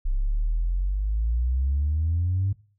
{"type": "exponential sweep", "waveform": "sine", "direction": "up", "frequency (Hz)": [32.16, 100], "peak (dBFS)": -20, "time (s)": [0.05, 2.53], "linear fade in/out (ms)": 10, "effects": ["noise-tail reverb RT60 0.4 s tail -19 dB re dry", "tanh soft clip ceiling -17 dBFS"]}